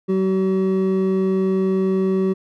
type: tone pair together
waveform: triangle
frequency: 189.7 / 379.4 Hz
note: F#3 / F#4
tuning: +43 / +43 cents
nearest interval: octave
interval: 1200 cents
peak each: -17 dBFS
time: 0.08-2.34 s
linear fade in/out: 20 ms
effects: none